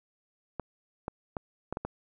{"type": "clicks", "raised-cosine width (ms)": 1, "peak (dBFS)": -19, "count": 6, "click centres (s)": [0.597, 1.081, 1.368, 1.726, 1.771, 1.85], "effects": []}